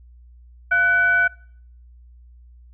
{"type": "tone with frequency modulation", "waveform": "sine", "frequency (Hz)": 1493, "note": "F#6", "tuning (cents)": 15, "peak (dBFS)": -14, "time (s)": [0.71, 1.28], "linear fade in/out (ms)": 10, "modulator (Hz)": 801, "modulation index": 0.41, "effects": ["noise-tail reverb RT60 0.6 s tail -24 dB re dry", "added 60 Hz sine -44 dBFS peak until 2.73 s"]}